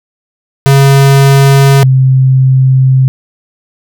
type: tone pair in turn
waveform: square / sine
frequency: 137.7 / 131.36 Hz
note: C#3 / C3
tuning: -11 / +7 cents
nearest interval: minor second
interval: 82 cents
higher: first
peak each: -3 dBFS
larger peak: neither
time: 0.66-1.83 / 1.83-3.08 s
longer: second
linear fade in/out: 0 ms
effects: none